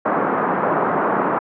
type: band-pass noise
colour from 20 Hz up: white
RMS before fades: -19 dBFS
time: 0.05-1.39 s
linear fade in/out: 10 ms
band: 170 to 1300 Hz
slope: 24 dB/octave
effects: low-pass 2000 Hz 12 dB/octave